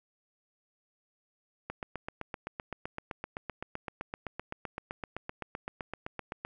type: click train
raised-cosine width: 0.5 ms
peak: -21 dBFS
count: 38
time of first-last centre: 1.7-6.45 s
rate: 7.79 Hz
effects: none